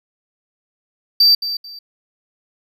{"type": "tone with echo", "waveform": "triangle", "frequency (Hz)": 4657, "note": "D8", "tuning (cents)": -15, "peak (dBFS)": -7, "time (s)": [1.2, 1.35], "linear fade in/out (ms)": 5, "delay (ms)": 220, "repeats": 2, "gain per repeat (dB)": -12, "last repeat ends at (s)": 1.79, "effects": []}